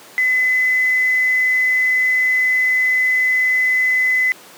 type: tone with quantisation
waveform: sine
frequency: 2019 Hz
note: B6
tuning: 38 cents sharp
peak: -13 dBFS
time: 0.18-4.32 s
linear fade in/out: 0 ms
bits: 6
effects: pink hiss -41 dBFS RMS until 4.57 s + high-pass 300 Hz 12 dB/octave